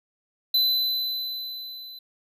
square tone with level ramp, 4018 Hz, B7, 29 cents sharp, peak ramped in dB -18 to -40 dBFS, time 0.54-1.99 s, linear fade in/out 5 ms, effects none

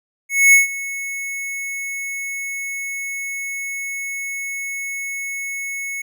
square tone with ADSR envelope, 2200 Hz, C#7, 14 cents flat, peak -7 dBFS, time 0.29-6.02 s, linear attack 240 ms, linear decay 140 ms, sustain -18 dB, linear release 7 ms, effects none

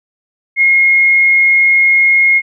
sine tone, 2151 Hz, C7, 47 cents sharp, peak -6 dBFS, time 0.56-2.42 s, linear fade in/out 50 ms, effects none

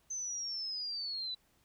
sine linear sweep, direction down, 6210 to 3937 Hz, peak -36 dBFS, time 0.1-1.35 s, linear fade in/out 10 ms, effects pink hiss -71 dBFS RMS until 1.64 s

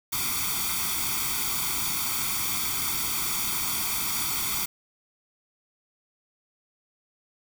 white noise with comb filter, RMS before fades -28 dBFS, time 0.12-4.66 s, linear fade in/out 10 ms, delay 0.87 ms, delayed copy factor +0.95, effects none

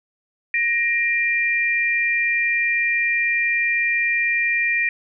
sine tone pair together, 1873 / 2385 Hz, A#6 / D7, +8 / +26 cents, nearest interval major third, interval 418 cents, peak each -20 dBFS, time 0.54-4.89 s, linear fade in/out 2 ms, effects none

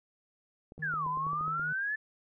clicks, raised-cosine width 2 ms, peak -34 dBFS, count 10, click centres 0.721 / 0.78 / 0.939 / 1.064 / 1.173 / 1.267 / 1.332 / 1.41 / 1.48 / 1.596 s
triangle tone with tremolo, 155.56 Hz, D#3, in tune, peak -38 dBFS, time 0.79-1.73 s, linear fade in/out 5 ms, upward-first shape triangle, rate 4.6 Hz, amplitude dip 40%
sine exponential two-way sweep, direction down then up, 1760 to 987.8 to 1760 Hz, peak -30 dBFS, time 0.82-1.96 s, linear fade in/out 10 ms, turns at 1.08 s
effects none

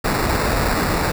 pink noise with sample-and-hold, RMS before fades -19 dBFS, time 0.04-1.12 s, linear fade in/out 10 ms, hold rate 3150 Hz, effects none

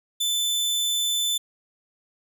sawtooth tone, 3520 Hz, A7, in tune, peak -19 dBFS, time 0.2-1.38 s, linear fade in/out 10 ms, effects none

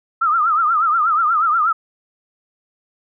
sine tone with vibrato, 1286 Hz, E6, 43 cents flat, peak -13 dBFS, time 0.21-1.73 s, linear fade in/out 10 ms, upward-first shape triangle, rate 8.3 Hz, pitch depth 150 cents each way, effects none

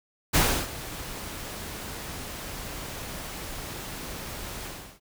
pink noise with ADSR envelope, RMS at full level -20 dBFS, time 0.33-5 s, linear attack 21 ms, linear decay 320 ms, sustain -17 dB, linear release 340 ms, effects none

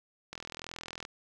click train, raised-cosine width 0.2 ms, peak -23 dBFS, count 31, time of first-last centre 0.33-1.051 s, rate 41.6 Hz, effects none

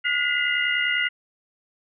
sine tone cluster, 1439 / 1987 / 2057 / 2835 Hz, F#6 / B6 / C7 / F7, -49 / +10 / -30 / +25 cents, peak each -26 dBFS, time 0.04-1.09 s, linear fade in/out 20 ms, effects none

